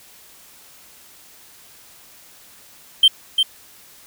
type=tone with echo; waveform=triangle; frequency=3136 Hz; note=G7; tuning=in tune; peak=-5 dBFS; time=3.03-3.08 s; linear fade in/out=5 ms; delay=350 ms; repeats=1; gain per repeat=-6 dB; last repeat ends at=3.43 s; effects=tanh soft clip ceiling -2 dBFS + white hiss -47 dBFS RMS until 4.06 s